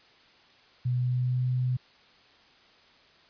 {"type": "tone with pitch glide", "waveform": "sine", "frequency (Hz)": [124.4, 126.43], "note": ["B2", "B2"], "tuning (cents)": [13, 41], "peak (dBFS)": -24, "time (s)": [0.85, 1.77], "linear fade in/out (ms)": 10, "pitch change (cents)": 28, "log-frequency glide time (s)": [0.95, 1.47], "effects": ["white hiss -58 dBFS RMS until 3.29 s", "resampled to 11025 Hz"]}